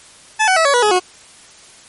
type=tone with pitch steps; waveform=20% pulse; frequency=867 / 750.4 / 649.5 / 562.2 / 486.6 / 421.2 / 364.5 Hz; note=A5 / F#5 / E5 / C#5 / B4 / G#4 / F#4; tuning=-26 / +24 / -26 / +24 / -26 / +24 / -26 cents; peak=-6 dBFS; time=0.39-0.999 s; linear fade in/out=20 ms; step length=87 ms; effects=white hiss -43 dBFS RMS until 1.88 s + MP3 48 kbps